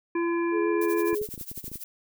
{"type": "harmonic tone", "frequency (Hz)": 340, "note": "F4", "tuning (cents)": -46, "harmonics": [1, 3, 5, 7], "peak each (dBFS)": [-24, -33, -38, -39], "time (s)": [0.15, 1.15], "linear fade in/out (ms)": 5}
{"type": "tone with vibrato", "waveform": "sine", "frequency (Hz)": 422.6, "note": "G#4", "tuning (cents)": 30, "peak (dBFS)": -26, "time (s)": [0.51, 1.27], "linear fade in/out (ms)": 50, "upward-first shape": "square", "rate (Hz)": 7.1, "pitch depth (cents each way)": 17}
{"type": "noise with tremolo", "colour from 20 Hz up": "violet", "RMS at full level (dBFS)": -36, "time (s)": [0.81, 1.84], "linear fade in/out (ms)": 5, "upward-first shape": "sine", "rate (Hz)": 12, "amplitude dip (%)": 85}
{"type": "clicks", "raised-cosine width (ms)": 3, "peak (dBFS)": -29, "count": 12, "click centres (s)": [1.13, 1.215, 1.289, 1.34, 1.378, 1.412, 1.515, 1.577, 1.642, 1.68, 1.717, 1.757]}
{"effects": []}